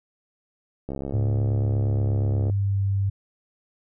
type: click train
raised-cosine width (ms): 2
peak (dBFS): -18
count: 111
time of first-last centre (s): 0.89-2.498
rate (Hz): 68.4
type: tone with pitch glide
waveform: sine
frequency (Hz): 106.1 to 98.42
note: G#2 to G2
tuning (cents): +38 to +7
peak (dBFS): -20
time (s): 1.13-3.1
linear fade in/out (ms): 10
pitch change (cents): -131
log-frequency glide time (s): 1.48-2.79
effects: none